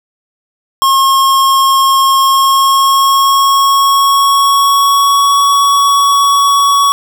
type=tone with pitch glide; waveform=square; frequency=1079 to 1122.9 Hz; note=C#6 to C#6; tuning=-47 to +22 cents; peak=-7 dBFS; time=0.82-6.92 s; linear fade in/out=0 ms; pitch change=+69 cents; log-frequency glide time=2.17-5.41 s; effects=none